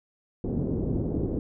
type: low-pass noise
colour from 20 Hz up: white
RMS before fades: -28 dBFS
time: 0.44-1.39 s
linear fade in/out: 2 ms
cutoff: 370 Hz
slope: 24 dB/octave
effects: none